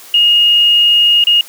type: tone with dropouts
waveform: sine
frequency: 2858 Hz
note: F7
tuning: 39 cents sharp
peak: -6 dBFS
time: 0.14-1.41 s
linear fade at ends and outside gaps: 2 ms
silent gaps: 1.24-1.27 s
effects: white hiss -36 dBFS RMS until 1.48 s + high-pass 300 Hz 12 dB/octave